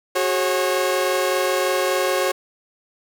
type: chord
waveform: sawtooth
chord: F# suspended second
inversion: none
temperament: equal with one note detuned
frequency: 370 / 415.3 / 543.3 Hz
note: F#4 / G#4 / C#5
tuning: 0 / 0 / -35 cents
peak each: -19 / -23 / -17 dBFS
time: 0.15-2.32 s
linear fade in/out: 10 ms
effects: none